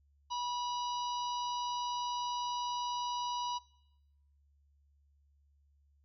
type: harmonic tone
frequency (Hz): 975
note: B5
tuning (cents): -23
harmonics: 1 / 3 / 4 / 5 / 6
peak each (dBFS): -35 / -45 / -47 / -49 / -51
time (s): 0.3-3.59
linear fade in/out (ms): 20
effects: noise-tail reverb RT60 1.0 s tail -24 dB re dry + added 71 Hz sine -66 dBFS peak until 6.04 s